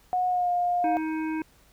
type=tone with pitch glide; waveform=sine; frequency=729 to 708.7 Hz; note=F#5 to F5; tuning=-26 to +25 cents; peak=-22 dBFS; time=0.13-0.97 s; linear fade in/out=0 ms; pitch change=-49 cents; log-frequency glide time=0.28-0.5 s
type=harmonic tone; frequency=315.4 Hz; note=D#4; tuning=24 cents sharp; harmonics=1 / 3 / 5 / 7 / 8; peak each=-27 / -37 / -41 / -44 / -45 dBFS; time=0.84-1.42 s; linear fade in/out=2 ms
effects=added 50 Hz sine -60 dBFS peak until 1.72 s + pink hiss -60 dBFS RMS until 1.72 s